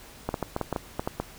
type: clicks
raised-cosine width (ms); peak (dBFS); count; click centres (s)
1; -13; 10; 0.29 / 0.342 / 0.427 / 0.564 / 0.613 / 0.727 / 0.762 / 0.995 / 1.075 / 1.2
effects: pink hiss -48 dBFS RMS until 1.38 s